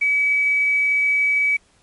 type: tone with quantisation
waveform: sine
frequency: 2283 Hz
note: D7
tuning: 50 cents flat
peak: -15 dBFS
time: 0.01-1.57 s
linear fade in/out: 10 ms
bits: 7
effects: pink hiss -58 dBFS RMS until 1.82 s + MP3 48 kbps